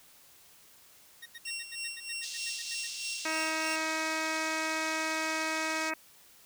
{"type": "tone bursts", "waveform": "25% pulse", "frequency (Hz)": 1864.7, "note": "A#6", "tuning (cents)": 0, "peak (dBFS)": -39, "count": 14, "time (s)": [1.22, 2.872], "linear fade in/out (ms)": 10, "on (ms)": 40, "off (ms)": 84}
{"type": "tone with tremolo", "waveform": "20% pulse", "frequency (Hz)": 2737, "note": "F7", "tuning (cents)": -36, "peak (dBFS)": -30, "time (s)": [1.45, 3.76], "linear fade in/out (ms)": 5, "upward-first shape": "sine", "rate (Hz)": 3.2, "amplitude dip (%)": 70}
{"type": "band-pass noise", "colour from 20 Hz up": "white", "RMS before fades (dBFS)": -41, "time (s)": [2.22, 5.91], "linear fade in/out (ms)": 20, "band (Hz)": [3400, 6700], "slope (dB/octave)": 24}
{"type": "harmonic tone", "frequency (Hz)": 317.1, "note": "D#4", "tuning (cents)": 33, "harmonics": [1, 2, 3, 4, 5, 6, 7, 8], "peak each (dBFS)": [-39, -39, -39, -39, -39, -39, -39, -39], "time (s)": [3.25, 5.94], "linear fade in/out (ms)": 5}
{"effects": ["white hiss -58 dBFS RMS until 6.45 s"]}